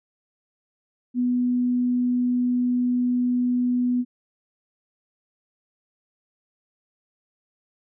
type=tone; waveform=sine; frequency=246.9 Hz; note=B3; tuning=in tune; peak=-19 dBFS; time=1.14-4.05 s; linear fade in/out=50 ms; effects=none